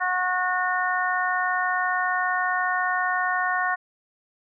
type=harmonic tone; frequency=365.3 Hz; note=F#4; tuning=22 cents flat; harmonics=2 / 3 / 4 / 5; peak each=-27 / -27 / -27 / -27 dBFS; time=0-3.76 s; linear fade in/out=20 ms; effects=none